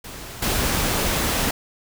pink noise with level steps, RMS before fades -36 / -22 dBFS, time 0.04-1.51 s, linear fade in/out 5 ms, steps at 0.42 s, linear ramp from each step 5 ms, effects none

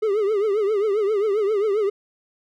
triangle tone with vibrato, 415.3 Hz, G#4, in tune, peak -16 dBFS, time 0.02-1.9 s, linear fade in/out 10 ms, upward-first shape triangle, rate 7.5 Hz, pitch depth 140 cents each way, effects none

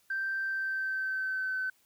sine tone with pitch glide, 1566 to 1523.2 Hz, G6 to F#6, -2 to +50 cents, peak -29 dBFS, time 0.1-1.7 s, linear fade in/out 5 ms, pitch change -48 cents, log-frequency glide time 0.44-1.59 s, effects tanh soft clip ceiling -25 dBFS + white hiss -68 dBFS RMS until 1.85 s

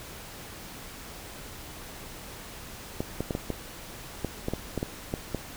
clicks, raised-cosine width 2 ms, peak -15 dBFS, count 12, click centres 3.005 / 3.206 / 3.308 / 3.351 / 3.503 / 4.247 / 4.484 / 4.536 / 4.777 / 4.829 / 5.139 / 5.347 s, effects pink hiss -43 dBFS RMS until 5.56 s

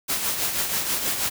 white noise with tremolo, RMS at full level -23 dBFS, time 0.08-1.3 s, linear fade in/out 20 ms, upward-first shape triangle, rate 6.2 Hz, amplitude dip 55%, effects none

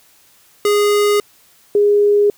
square / sine tone pair in turn, 412.9 / 411.2 Hz, G#4 / G#4, -10 / -17 cents, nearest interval unison, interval 7 cents, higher first, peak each -12 / -9 dBFS, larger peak second, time 0.65-1.2 / 1.75-2.3 s, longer neither, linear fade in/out 2 ms, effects white hiss -51 dBFS RMS until 2.37 s

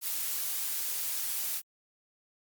blue noise, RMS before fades -33 dBFS, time 0.01-1.62 s, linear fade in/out 50 ms, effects Opus 48 kbps

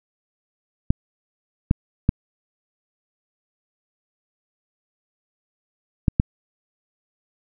clicks, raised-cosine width 5 ms, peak -3 dBFS, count 5, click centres 0.905 / 1.711 / 2.091 / 6.082 / 6.199 s, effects none

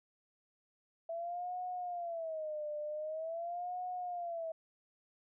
sine tone with vibrato, 659.3 Hz, E5, in tune, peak -37 dBFS, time 1.09-4.52 s, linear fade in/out 5 ms, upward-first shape sine, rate 0.45 Hz, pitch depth 170 cents each way, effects none

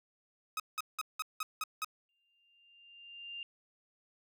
sawtooth tone bursts, 1267 Hz, D#6, 31 cents sharp, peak -30 dBFS, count 7, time 0.57-1.846 s, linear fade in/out 2 ms, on 28 ms, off 180 ms
sine tone with exponential growth, 2794 Hz, F7, in tune, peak -39 dBFS, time 2.09-3.43 s, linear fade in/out 1 ms, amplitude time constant 290 ms
effects none

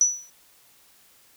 sine tone with exponential decay, 5920 Hz, F#8, in tune, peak -12 dBFS, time 0.01-0.3 s, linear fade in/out 1 ms, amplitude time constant 62 ms, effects white hiss -57 dBFS RMS until 1.36 s

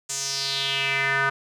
square tone with band-pass filter sweep, 137.2 Hz, C#3, 17 cents flat, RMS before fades -25 dBFS, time 0.09-1.3 s, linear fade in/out 10 ms, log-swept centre 7400 to 1400 Hz, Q 3.8, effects none

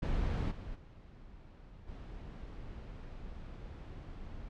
brown noise with level steps, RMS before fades -33 / -44 / -53 / -46 dBFS, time 0.02-4.49 s, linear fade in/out 10 ms, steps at 0.5 / 0.74 / 1.87 s, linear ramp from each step 20 ms, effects low-pass 4000 Hz 12 dB/octave

